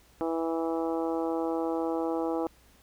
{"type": "harmonic tone", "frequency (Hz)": 164.1, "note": "E3", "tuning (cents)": -8, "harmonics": [2, 3, 4, 5, 6, 7, 8], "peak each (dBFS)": [-30, -32, -37, -36, -43, -44, -46], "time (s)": [0.21, 2.47], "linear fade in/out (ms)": 0, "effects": ["added 60 Hz sine -61 dBFS peak until 2.82 s", "pink hiss -61 dBFS RMS until 2.82 s"]}